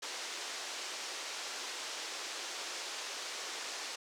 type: band-pass noise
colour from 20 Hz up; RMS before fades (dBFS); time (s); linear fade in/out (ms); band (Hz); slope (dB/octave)
white; -42; 0.02-3.96; 10; 340 to 6700; 24
effects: none